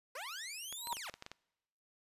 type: linear two-way sweep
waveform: 15% pulse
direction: up then down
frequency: 466.2 to 4186 to 466.2 Hz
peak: -36 dBFS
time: 0.15-1.1 s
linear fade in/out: 5 ms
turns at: 0.89 s
type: clicks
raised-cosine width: 0.2 ms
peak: -28 dBFS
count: 9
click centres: 0.726 / 0.872 / 0.925 / 0.969 / 1.097 / 1.14 / 1.224 / 1.264 / 1.316 s
type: tone with exponential growth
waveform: sine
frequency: 953 Hz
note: A#5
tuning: 38 cents sharp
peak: -31 dBFS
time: 0.77-0.93 s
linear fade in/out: 0 ms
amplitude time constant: 34 ms
effects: noise-tail reverb RT60 1.0 s tail -25 dB re dry + resampled to 32000 Hz